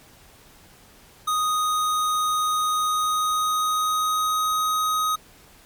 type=tone with pitch glide; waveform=square; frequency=1244.5 to 1256.1 Hz; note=D#6 to D#6; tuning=0 to +16 cents; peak=-21 dBFS; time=1.27-5.16 s; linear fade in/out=10 ms; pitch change=+16 cents; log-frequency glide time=2.68-4.49 s; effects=pink hiss -51 dBFS RMS until 5.65 s + MP3 96 kbps